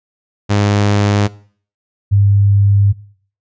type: tone pair in turn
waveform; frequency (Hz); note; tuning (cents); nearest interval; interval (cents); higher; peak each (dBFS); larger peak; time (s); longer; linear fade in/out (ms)
sawtooth / sine; 102.4 / 100.47; G#2 / G2; -24 / +43; unison; 33; first; -7; neither; 0.49-1.28 / 2.11-2.93; second; 20
effects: noise-tail reverb RT60 0.5 s tail -20 dB re dry + resampled to 16000 Hz